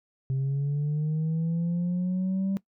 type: linear sweep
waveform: sine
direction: up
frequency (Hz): 132 to 196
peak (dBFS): -22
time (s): 0.3-2.57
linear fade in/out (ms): 0
effects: noise-tail reverb RT60 0.1 s tail -22 dB re dry + tanh soft clip ceiling -23 dBFS